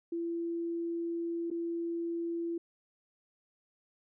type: tone with dropouts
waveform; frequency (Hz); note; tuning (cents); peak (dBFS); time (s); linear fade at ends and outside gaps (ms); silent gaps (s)
sine; 337.5; E4; +41; -32; 0.12-2.58; 5; 1.503-1.512
effects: none

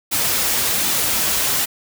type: noise with flanger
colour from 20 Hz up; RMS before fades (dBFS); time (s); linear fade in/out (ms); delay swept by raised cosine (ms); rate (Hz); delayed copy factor
white; -19; 0.11-1.66; 20; 1.8 to 7.6; 1.3; -0.5
effects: none

